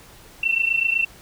sine tone pair together, 2690 / 2718 Hz, E7 / F7, +34 / -48 cents, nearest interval unison, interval 18 cents, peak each -20 / -22 dBFS, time 0.43-1.05 s, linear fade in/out 5 ms, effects pink hiss -47 dBFS RMS until 1.21 s

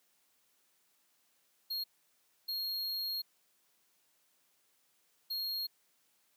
square tone bursts at uneven times, 4264 Hz, C8, 32 cents sharp, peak -35 dBFS, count 3, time 1.7-1.84 / 2.48-3.22 / 5.3-5.67 s, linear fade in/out 10 ms, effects white hiss -73 dBFS RMS until 6.36 s + high-pass 150 Hz 12 dB/octave

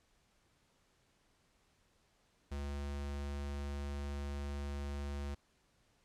square tone, 71.1 Hz, C#2, 45 cents sharp, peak -39 dBFS, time 2.51-5.35 s, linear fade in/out 10 ms, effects pink hiss -73 dBFS RMS until 6.04 s + low-pass 9000 Hz 12 dB/octave

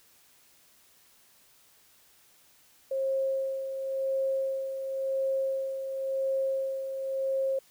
sine tone with tremolo, 536 Hz, C5, 42 cents sharp, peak -25 dBFS, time 2.91-7.59 s, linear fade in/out 5 ms, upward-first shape sine, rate 0.94 Hz, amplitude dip 55%, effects white hiss -61 dBFS RMS until 7.7 s

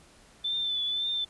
sine tone with vibrato, 3520 Hz, A7, in tune, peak -27 dBFS, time 0.44-1.25 s, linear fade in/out 10 ms, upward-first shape triangle, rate 1.9 Hz, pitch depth 46 cents each way, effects pink hiss -57 dBFS RMS until 1.29 s + resampled to 24000 Hz

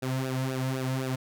sawtooth tone with flanger, 130.81 Hz, C3, in tune, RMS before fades -30 dBFS, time 0.02-1.16 s, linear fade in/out 10 ms, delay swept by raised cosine 0.93 to 2.73 ms, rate 3.9 Hz, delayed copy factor -0.8, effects none

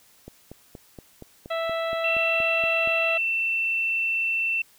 click train, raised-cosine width 2 ms, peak -26 dBFS, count 12, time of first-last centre 0.28-2.874 s, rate 4.24 Hz
harmonic tone, 659.3 Hz, E5, in tune, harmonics 1 / 2 / 3 / 4 / 5 / 6, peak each -26 / -32 / -36 / -38 / -40 / -42 dBFS, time 1.5-3.18 s, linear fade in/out 10 ms
sine tone, 2684 Hz, E7, 31 cents sharp, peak -22 dBFS, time 2.04-4.62 s, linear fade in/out 5 ms
effects white hiss -57 dBFS RMS until 4.78 s

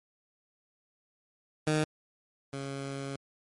15% pulse tone pair in turn, 154 / 137.75 Hz, D#3 / C#3, -17 / -11 cents, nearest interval major second, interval 194 cents, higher first, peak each -19 / -29 dBFS, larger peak first, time 1.67-1.84 / 2.53-3.16 s, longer second, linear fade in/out 2 ms, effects MP3 48 kbps

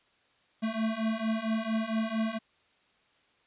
square beating tone pair, 219.3 / 223.7 Hz, A3 / A3, -6 / +29 cents, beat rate 4.4 Hz, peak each -33 / -31 dBFS, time 0.62-2.39 s, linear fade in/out 20 ms, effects white hiss -67 dBFS RMS until 3.46 s + resampled to 8000 Hz

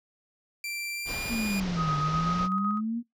sawtooth tone with pitch glide, 2353 to 2433 Hz, D7 to D#7, +3 to -39 cents, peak -29 dBFS, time 0.64-1.6 s, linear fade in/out 2 ms, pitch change +58 cents, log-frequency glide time 0.93-1.39 s
pink low-pass noise, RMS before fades -37 dBFS, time 1.05-2.49 s, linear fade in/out 50 ms, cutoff 6100 Hz, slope 48 dB/octave
sine exponential two-way sweep, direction down then up, 239.7 to 146.83 to 239.7 Hz, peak -27 dBFS, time 1.28-3.03 s, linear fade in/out 50 ms, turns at 1.97 s
sine tone with tremolo, 1255 Hz, D#6, 15 cents sharp, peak -26 dBFS, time 1.76-2.81 s, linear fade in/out 50 ms, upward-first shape square, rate 7.9 Hz, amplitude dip 35%
effects noise-tail reverb RT60 0.2 s tail -24 dB re dry

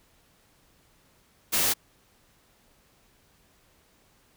white noise, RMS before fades -24 dBFS, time 1.52-1.74 s, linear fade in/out 20 ms, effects pink hiss -63 dBFS RMS until 4.36 s

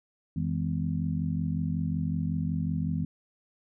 sine tone cluster, 88.1 / 161.3 / 206.7 / 252.1 Hz, F2 / E3 / G#3 / B3, +16 / -37 / -8 / +36 cents, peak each -34 / -29 / -34 / -35 dBFS, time 0.36-3.05 s, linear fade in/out 5 ms, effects none

